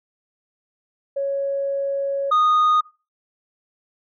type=tone pair in turn; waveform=sine; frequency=554.4 / 1236.3 Hz; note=C#5 / D#6; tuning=0 / -11 cents; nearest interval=octave + major second; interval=1389 cents; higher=second; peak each=-20 / -11 dBFS; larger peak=second; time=1.16-2.31 / 2.31-2.81 s; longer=first; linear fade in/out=10 ms; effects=noise-tail reverb RT60 0.3 s tail -23 dB re dry + tanh soft clip ceiling -13 dBFS